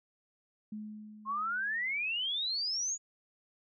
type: tone with exponential decay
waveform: sine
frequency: 212.9 Hz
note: G#3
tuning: 43 cents sharp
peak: -37 dBFS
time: 0.72-2.33 s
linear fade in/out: 5 ms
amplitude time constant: 350 ms
type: exponential sweep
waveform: sine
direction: up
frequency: 1052 to 6930 Hz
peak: -31 dBFS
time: 1.25-2.98 s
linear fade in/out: 50 ms
effects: none